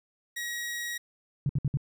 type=tone; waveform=sawtooth; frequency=1902 Hz; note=A#6; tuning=34 cents sharp; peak=-29 dBFS; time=0.36-0.98 s; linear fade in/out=10 ms
type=tone bursts; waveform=sine; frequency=140 Hz; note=C#3; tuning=18 cents sharp; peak=-23 dBFS; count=4; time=1.46-1.772 s; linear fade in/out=2 ms; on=33 ms; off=60 ms
effects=none